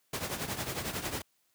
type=noise with tremolo; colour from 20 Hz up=pink; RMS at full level=-32 dBFS; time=0.13-1.22 s; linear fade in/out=5 ms; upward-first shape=triangle; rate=11 Hz; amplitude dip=75%; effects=white hiss -73 dBFS RMS until 1.54 s + high-pass 80 Hz 12 dB/octave